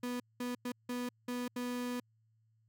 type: tone bursts at uneven times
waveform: 35% pulse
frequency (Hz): 245.9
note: B3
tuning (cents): -7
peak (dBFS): -34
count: 6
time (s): 0.03-0.2 / 0.4-0.55 / 0.65-0.72 / 0.89-1.09 / 1.28-1.48 / 1.56-2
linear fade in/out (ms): 5
effects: added 111 Hz sine -69 dBFS peak until 2.68 s